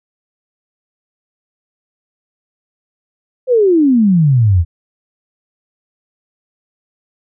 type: exponential sweep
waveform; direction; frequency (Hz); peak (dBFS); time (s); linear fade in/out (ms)
sine; down; 528 to 79.7; -7; 3.47-4.65; 50
effects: none